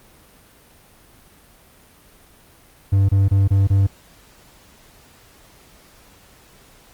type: tone bursts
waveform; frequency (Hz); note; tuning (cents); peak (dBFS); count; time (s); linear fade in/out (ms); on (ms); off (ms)
triangle; 98; G2; 0; -10; 5; 2.92-3.87; 10; 170; 25
effects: pink hiss -50 dBFS RMS until 6.93 s + Opus 32 kbps